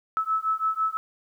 sine beating tone pair, 1300 / 1306 Hz, E6 / E6, -24 / -17 cents, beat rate 6 Hz, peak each -26 / -26 dBFS, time 0.17-0.97 s, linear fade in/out 0 ms, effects 10-bit

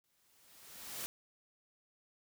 white noise with exponential growth, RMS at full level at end -40 dBFS, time 0.04-1.06 s, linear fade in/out 0 ms, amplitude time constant 220 ms, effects none

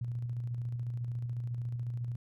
sine tone with tremolo, 120 Hz, B2, 49 cents flat, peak -32 dBFS, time 0.01-2.16 s, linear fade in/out 5 ms, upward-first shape square, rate 14 Hz, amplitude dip 30%, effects none

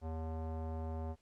square tone with low-pass filter, 80.2 Hz, E2, 47 cents flat, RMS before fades -40 dBFS, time 0.01-1.16 s, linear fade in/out 50 ms, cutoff 780 Hz, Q 2.1, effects pink hiss -75 dBFS RMS until 1.21 s + low-pass 9000 Hz 12 dB/octave

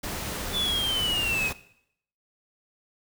pink noise, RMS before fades -33 dBFS, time 0.03-1.53 s, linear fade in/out 10 ms
triangle linear sweep, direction down, 3515 to 2489 Hz, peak -23 dBFS, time 0.52-1.52 s, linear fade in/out 50 ms
effects noise-tail reverb RT60 0.7 s tail -17 dB re dry

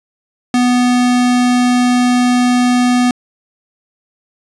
square tone, 246.9 Hz, B3, in tune, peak -10 dBFS, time 0.54-3.11 s, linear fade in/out 2 ms, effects resampled to 22050 Hz + 8-bit

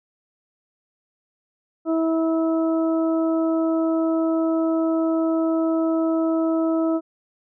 harmonic tone, 324.9 Hz, E4, 25 cents flat, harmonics 1 / 2 / 3 / 4, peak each -19 / -25 / -38 / -33 dBFS, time 1.85-7.01 s, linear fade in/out 50 ms, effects none

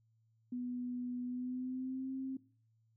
sine tone with pitch glide, 246.9 to 264.6 Hz, B3 to C4, 0 to +20 cents, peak -37 dBFS, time 0.52-2.37 s, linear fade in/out 5 ms, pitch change +120 cents, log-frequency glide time 1.24-2.12 s, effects noise-tail reverb RT60 0.4 s tail -19 dB re dry + added 112 Hz sine -70 dBFS peak until 2.96 s

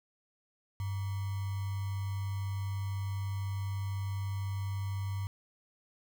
sine tone with sample-and-hold, 98 Hz, G2, in tune, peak -32 dBFS, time 0.8-5.27 s, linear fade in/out 0 ms, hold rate 1050 Hz, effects none

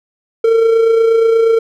triangle tone with amplitude modulation, 454 Hz, A#4, 46 cents flat, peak -4 dBFS, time 0.44-1.59 s, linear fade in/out 5 ms, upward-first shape sine, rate 28.4 Hz, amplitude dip 40%, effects none

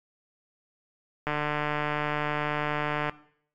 click train, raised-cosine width 0.5 ms, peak -13 dBFS, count 273, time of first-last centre 1.27-3.096 s, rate 149 Hz, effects noise-tail reverb RT60 0.6 s tail -18 dB re dry + MP3 96 kbps

